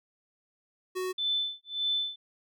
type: tone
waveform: square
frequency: 370 Hz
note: F#4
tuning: in tune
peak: -31 dBFS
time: 0.95-1.13 s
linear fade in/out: 20 ms
type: tone with tremolo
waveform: sine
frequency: 3520 Hz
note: A7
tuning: in tune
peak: -25 dBFS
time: 1.18-2.16 s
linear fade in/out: 5 ms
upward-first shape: sine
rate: 1.7 Hz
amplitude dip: 100%
effects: none